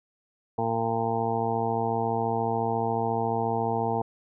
harmonic tone, 114.2 Hz, A#2, 35 cents flat, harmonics 1 / 2 / 3 / 4 / 6 / 7 / 8 / 9, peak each -33 / -33 / -37 / -30 / -32 / -30 / -32 / -44 dBFS, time 0.58-4.02 s, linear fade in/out 5 ms, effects none

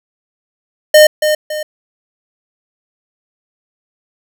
square tone with echo, 610 Hz, D#5, 34 cents flat, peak -3 dBFS, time 0.94-1.07 s, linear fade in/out 5 ms, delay 280 ms, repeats 2, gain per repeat -8 dB, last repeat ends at 1.63 s, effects none

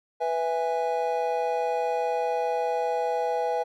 triangle chord, E major, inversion second, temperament just, 494.4 / 659.3 / 824.1 Hz, B4 / E5 / G#5, +2 / 0 / -14 cents, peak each -26 / -28 / -26 dBFS, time 0.2-3.64 s, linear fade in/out 20 ms, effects none

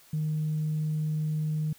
sine tone, 154.2 Hz, D#3, 15 cents flat, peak -25 dBFS, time 0.13-1.73 s, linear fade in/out 5 ms, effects tanh soft clip ceiling -22 dBFS + white hiss -57 dBFS RMS until 1.78 s

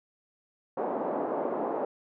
white band-pass noise, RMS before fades -31 dBFS, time 0.77-1.85 s, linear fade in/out 5 ms, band 250 to 810 Hz, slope 24 dB/octave, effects none

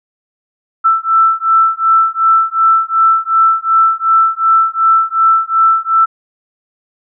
sine beating tone pair, 1327 / 1329.7 Hz, E6 / E6, +11 / +15 cents, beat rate 2.7 Hz, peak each -11 dBFS, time 0.84-6.06 s, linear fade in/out 20 ms, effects none

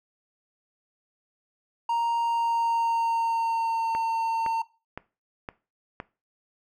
triangle tone with pitch glide, 932.3 to 907.9 Hz, A#5 to A#5, 0 to -46 cents, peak -21 dBFS, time 1.89-4.62 s, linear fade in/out 5 ms, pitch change -46 cents, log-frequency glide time 2.19-3.94 s
click train, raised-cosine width 0.5 ms, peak -19 dBFS, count 5, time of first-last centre 3.95-6.001 s, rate 1.95 Hz
effects noise-tail reverb RT60 0.3 s tail -19 dB re dry

